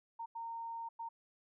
sine tone bursts at uneven times, 920 Hz, A#5, 23 cents flat, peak -40 dBFS, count 3, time 0.19-0.26 / 0.35-0.89 / 0.99-1.09 s, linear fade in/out 10 ms, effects none

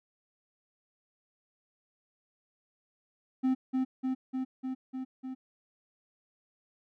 triangle tone with echo, 260 Hz, C4, 11 cents flat, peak -22 dBFS, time 3.43-3.55 s, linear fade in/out 20 ms, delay 300 ms, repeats 6, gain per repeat -2 dB, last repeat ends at 5.35 s, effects none

